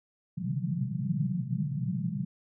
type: band-pass noise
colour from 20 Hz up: white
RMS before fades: -31 dBFS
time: 0.37-2.25 s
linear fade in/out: 10 ms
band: 120 to 200 Hz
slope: 96 dB/octave
effects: none